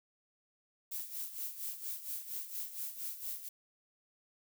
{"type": "noise with tremolo", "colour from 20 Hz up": "violet", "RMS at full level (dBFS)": -39, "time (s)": [0.91, 3.49], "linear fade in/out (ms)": 10, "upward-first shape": "sine", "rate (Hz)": 4.3, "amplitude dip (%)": 70, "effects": []}